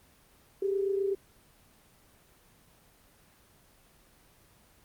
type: tone pair together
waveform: sine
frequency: 390.6 / 418.4 Hz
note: G4 / G#4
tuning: -6 / +13 cents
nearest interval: minor second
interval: 119 cents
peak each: -27 / -35 dBFS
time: 0.62-1.15 s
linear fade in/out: 5 ms
effects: pink hiss -61 dBFS RMS until 4.84 s + Opus 24 kbps